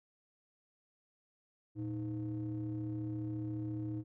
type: ring-modulated tone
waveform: triangle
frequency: 98.4 Hz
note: G2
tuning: 7 cents sharp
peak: -31 dBFS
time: 1.75-4.04 s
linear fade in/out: 50 ms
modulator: 214 Hz
effects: none